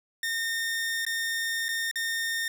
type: tone with dropouts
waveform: sawtooth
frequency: 1827 Hz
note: A#6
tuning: 35 cents flat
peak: -24 dBFS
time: 0.23-2.48 s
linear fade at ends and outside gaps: 2 ms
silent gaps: 1.051-1.065 / 1.684-1.689 / 1.913-1.957 s
effects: none